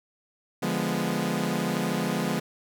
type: chord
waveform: sawtooth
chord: D diminished seventh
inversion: none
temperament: equal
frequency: 146.83 / 174.61 / 207.7 / 246.9 Hz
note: D3 / F3 / Ab3 / Cb4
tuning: 0 / 0 / 0 / 0 cents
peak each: -30 / -26 / -26 / -27 dBFS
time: 0.62-2.4 s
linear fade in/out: 10 ms
effects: none